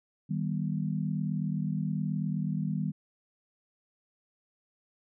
sine chord, Eb augmented, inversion none, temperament just, 155.56 / 194.45 / 243.1 Hz, Eb3 / G3 / B3, 0 / -14 / -27 cents, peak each -31 / -32 / -37 dBFS, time 0.29-2.92 s, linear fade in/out 20 ms, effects none

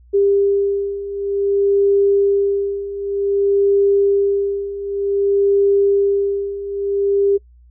sine beating tone pair, 398.8 / 399.34 Hz, G4 / G4, +30 / +32 cents, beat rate 0.54 Hz, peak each -19 / -15 dBFS, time 0.13-7.38 s, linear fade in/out 20 ms, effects noise-tail reverb RT60 0.1 s tail -25 dB re dry + added 60 Hz sine -44 dBFS peak until 7.7 s

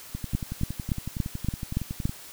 two click trains, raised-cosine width 5 ms, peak -19 / -12 dBFS, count 22 / 7, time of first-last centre 0.15-2.094 / 0.35-2.055 s, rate 10.8 / 3.52 Hz, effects white hiss -45 dBFS RMS until 2.32 s

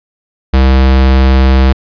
square tone, 65.8 Hz, C2, 10 cents sharp, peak -5 dBFS, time 0.53-1.73 s, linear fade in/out 10 ms, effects resampled to 11025 Hz

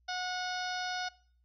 harmonic tone, 730 Hz, F#5, 24 cents flat, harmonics 1 / 2 / 3 / 4 / 5 / 6 / 7 / 8, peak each -37 / -39 / -47 / -47 / -44 / -47 / -43 / -51 dBFS, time 0.08-1.09 s, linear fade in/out 10 ms, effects noise-tail reverb RT60 0.5 s tail -21 dB re dry + added 60 Hz sine -66 dBFS peak until 1.44 s

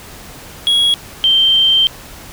triangle / sine tone pair in turn, 3322 / 3136 Hz, G#7 / G7, 0 / 0 cents, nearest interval minor second, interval 100 cents, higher first, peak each -8 dBFS, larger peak neither, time 0.67-0.94 / 1.24-1.87 s, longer second, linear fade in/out 0 ms, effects pink hiss -35 dBFS RMS until 2.32 s

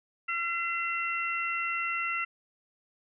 harmonic tone, 680 Hz, F5, 46 cents flat, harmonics 2 / 3 / 4, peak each -33 / -33 / -33 dBFS, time 0.28-2.25 s, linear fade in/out 10 ms, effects none

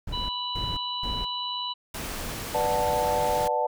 brown noise bursts, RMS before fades -33 dBFS, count 3, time 0.07-1.25 s, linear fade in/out 5 ms, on 220 ms, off 260 ms
harmonic tone, 987.8 Hz, B5, in tune, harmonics 1 / 3 / 4, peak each -33 / -33 / -33 dBFS, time 0.12-1.74 s, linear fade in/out 20 ms
pink noise, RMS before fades -34 dBFS, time 1.94-3.48 s, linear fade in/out 5 ms
sine chord, B minor seventh, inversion none, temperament equal with one note detuned, 493.9 / 591.8 / 740 / 880 Hz, B4 / D5 / F#5 / A5, 0 / +13 / 0 / 0 cents, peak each -29 / -28 / -30 / -26 dBFS, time 2.54-3.67 s, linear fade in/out 10 ms
effects none

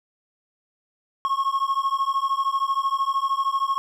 triangle beating tone pair, 1083 / 1096 Hz, C#6 / C#6, -41 / -20 cents, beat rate 13 Hz, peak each -22 dBFS, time 1.25-3.78 s, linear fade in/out 0 ms, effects none

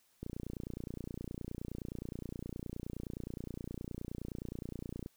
click train, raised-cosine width 3 ms, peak -28 dBFS, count 144, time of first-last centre 0.23-5.061 s, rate 29.6 Hz, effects white hiss -71 dBFS RMS until 5.16 s

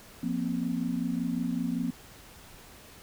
sine chord, F suspended fourth, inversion none, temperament equal with one note detuned, 174.61 / 236.3 / 261.6 Hz, F3 / Bb3 / C4, 0 / +24 / 0 cents, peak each -33 / -31 / -32 dBFS, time 0.23-1.91 s, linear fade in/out 5 ms, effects pink hiss -51 dBFS RMS until 3.02 s

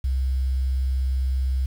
sine tone with quantisation, 65.41 Hz, C2, in tune, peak -20 dBFS, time 0.04-1.66 s, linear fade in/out 5 ms, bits 8, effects none

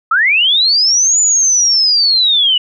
sine linear two-way sweep, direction up then down, 1244.5 to 7040 to 2896 Hz, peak -8 dBFS, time 0.11-2.58 s, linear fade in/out 5 ms, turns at 1.2 s, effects none

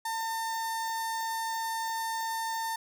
sawtooth tone with notch filter, 903 Hz, A5, 45 cents sharp, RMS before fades -33 dBFS, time 0.05-2.76 s, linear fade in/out 5 ms, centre 2800 Hz, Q 1.6, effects none

